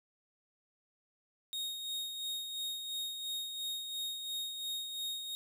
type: tone with tremolo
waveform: 40% pulse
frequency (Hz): 3729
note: A#7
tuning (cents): 0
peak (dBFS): -34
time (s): 1.53-5.35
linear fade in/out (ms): 0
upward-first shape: sine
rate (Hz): 2.9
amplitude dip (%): 45
effects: none